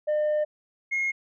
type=tone pair in turn; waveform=sine; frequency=604 / 2152 Hz; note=D5 / C7; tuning=+48 / +48 cents; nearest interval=octave + minor seventh; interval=2200 cents; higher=second; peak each=-19 / -22 dBFS; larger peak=first; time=0.07-0.45 / 0.91-1.12 s; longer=first; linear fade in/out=20 ms; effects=tanh soft clip ceiling -21 dBFS